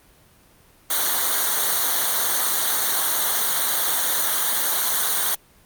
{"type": "noise with comb filter", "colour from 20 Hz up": "white", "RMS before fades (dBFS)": -21, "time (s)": [0.9, 5.35], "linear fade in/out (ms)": 5, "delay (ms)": 0.39, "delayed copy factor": -1, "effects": ["pink hiss -54 dBFS RMS until 5.65 s", "Opus 32 kbps"]}